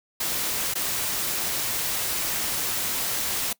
white noise with dropouts, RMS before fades -27 dBFS, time 0.2-3.53 s, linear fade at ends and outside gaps 5 ms, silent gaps 0.739-0.753 s, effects noise-tail reverb RT60 0.1 s tail -22 dB re dry

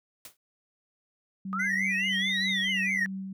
white noise with exponential decay, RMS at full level -40 dBFS, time 0.25-0.37 s, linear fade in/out 2 ms, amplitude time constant 26 ms
sine tone with tremolo, 192 Hz, G3, 36 cents flat, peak -32 dBFS, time 1.45-3.33 s, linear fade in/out 5 ms, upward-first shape sine, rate 3.1 Hz, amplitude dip 30%
sine linear two-way sweep, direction up then down, 1224 to 4008 to 1729 Hz, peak -29 dBFS, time 1.53-3.06 s, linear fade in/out 0 ms, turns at 2.43 s
triangle tone with vibrato, 1974 Hz, B6, 1 cent flat, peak -26 dBFS, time 1.59-3.06 s, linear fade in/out 10 ms, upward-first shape triangle, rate 4.7 Hz, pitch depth 120 cents each way
effects none

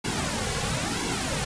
pink noise with flanger, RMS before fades -28 dBFS, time 0.04-1.45 s, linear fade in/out 10 ms, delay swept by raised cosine 1.6 to 3.3 ms, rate 1 Hz, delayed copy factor -0.75, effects resampled to 22050 Hz

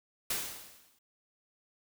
white noise with exponential decay, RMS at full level -31 dBFS, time 0.3-0.99 s, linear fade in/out 5 ms, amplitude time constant 150 ms, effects none

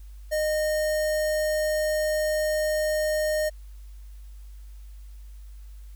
square tone with notch filter, 614 Hz, D#5, 23 cents flat, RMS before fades -25 dBFS, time 0.31-3.5 s, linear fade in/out 20 ms, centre 3300 Hz, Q 1.8, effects added 50 Hz sine -40 dBFS peak until 5.95 s + white hiss -62 dBFS RMS until 5.95 s

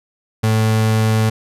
35% pulse tone, 110 Hz, A2, in tune, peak -11 dBFS, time 0.43-1.3 s, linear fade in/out 10 ms, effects resampled to 32000 Hz

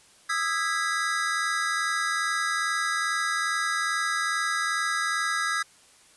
square chord, E major seventh, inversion third, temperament just, 1236.1 / 1318.5 / 1648.1 / 1977.8 Hz, D#6 / E6 / G#6 / B6, -12 / 0 / -14 / +2 cents, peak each -33 / -31 / -29 / -33 dBFS, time 0.29-5.63 s, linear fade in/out 10 ms, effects white hiss -56 dBFS RMS until 6.16 s + resampled to 24000 Hz

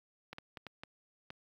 clicks, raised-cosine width 0.3 ms, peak -28 dBFS, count 6, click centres 0.33 / 0.384 / 0.572 / 0.667 / 0.835 / 1.304 s, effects high-pass 60 Hz 12 dB/octave + 10-bit

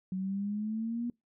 sine exponential sweep, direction up, 185 to 241.8 Hz, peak -31 dBFS, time 0.12-1.1 s, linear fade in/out 2 ms, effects noise-tail reverb RT60 0.2 s tail -25 dB re dry

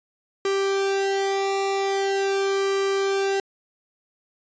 sawtooth tone with flanger, 392 Hz, G4, in tune, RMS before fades -23 dBFS, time 0.45-3.4 s, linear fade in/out 2 ms, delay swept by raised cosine 1.4 to 1.92 ms, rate 0.43 Hz, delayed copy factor -0.9, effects resampled to 16000 Hz

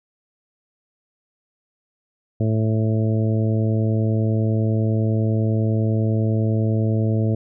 harmonic tone, 110 Hz, A2, in tune, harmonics 1 / 2 / 3 / 4 / 5 / 6, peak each -18 / -24 / -28 / -30 / -32 / -34 dBFS, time 2.4-7.35 s, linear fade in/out 5 ms, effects none

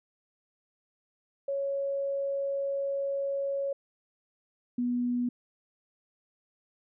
sine tone pair in turn, 554.4 / 244.3 Hz, C#5 / B3, 0 / -19 cents, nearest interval octave + major second, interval 1419 cents, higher first, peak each -28 / -26 dBFS, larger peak second, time 1.48-3.73 / 4.78-5.29 s, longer first, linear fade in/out 5 ms, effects none

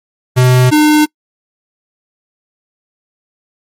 square tone pair in turn, 126.6 / 302.7 Hz, B2 / D#4, +43 / -48 cents, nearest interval octave + minor third, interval 1509 cents, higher second, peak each -6 dBFS, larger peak neither, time 0.36-0.71 / 0.71-1.06 s, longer neither, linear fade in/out 20 ms, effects noise-tail reverb RT60 0.1 s tail -26 dB re dry + MP3 64 kbps

